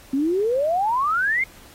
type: exponential sweep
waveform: sine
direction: up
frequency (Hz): 260 to 2173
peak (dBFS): -18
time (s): 0.13-1.44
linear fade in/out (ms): 5
effects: pink hiss -48 dBFS RMS until 1.74 s + AAC 48 kbps